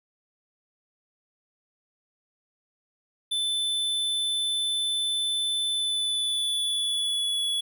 square tone with pitch glide, 3520 to 3388 Hz, A7 to G#7, 0 to +34 cents, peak -25 dBFS, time 3.31-7.61 s, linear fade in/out 10 ms, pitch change -66 cents, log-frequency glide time 5.71-7.45 s, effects none

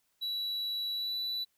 triangle tone with pitch glide, 3926 to 3962 Hz, B7 to B7, -11 to +5 cents, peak -31 dBFS, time 0.21-1.45 s, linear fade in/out 20 ms, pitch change +16 cents, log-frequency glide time 0.94-1.15 s, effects white hiss -75 dBFS RMS until 1.57 s

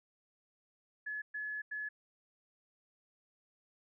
sine tone bursts at uneven times, 1706 Hz, G#6, 46 cents sharp, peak -37 dBFS, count 3, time 1.06-1.22 / 1.34-1.62 / 1.71-1.89 s, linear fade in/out 10 ms, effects none

